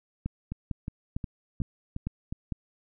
two click trains, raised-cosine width 5 ms, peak -21 / -18 dBFS, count 6 / 6, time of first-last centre 0.52-2.325 / 0.26-2.522 s, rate 2.77 / 2.21 Hz, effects none

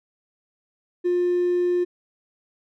triangle tone with hard clipping, 354.6 Hz, F4, 26 cents sharp, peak -19 dBFS, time 1.04-1.85 s, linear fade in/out 20 ms, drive 4 dB, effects none

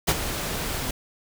pink noise with ADSR envelope, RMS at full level -18 dBFS, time 0.07-0.91 s, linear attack 20 ms, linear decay 46 ms, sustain -11 dB, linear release 4 ms, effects none

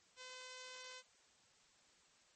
5% pulse tone, 510 Hz, C5, 44 cents flat, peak -39 dBFS, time 0.16-1.03 s, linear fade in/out 50 ms, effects white hiss -70 dBFS RMS until 2.35 s + MP3 32 kbps

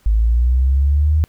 sine linear sweep, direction up, 51.91 to 79 Hz, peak -11 dBFS, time 0.06-1.24 s, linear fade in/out 0 ms, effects pink hiss -56 dBFS RMS until 1.28 s

